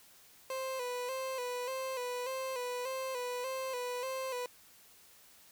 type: tone with vibrato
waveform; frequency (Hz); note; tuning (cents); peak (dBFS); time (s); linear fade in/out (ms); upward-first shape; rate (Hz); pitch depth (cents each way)
30% pulse; 509; C5; -48; -33; 0.5-4.46; 2; square; 1.7; 55
effects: white hiss -60 dBFS RMS until 5.51 s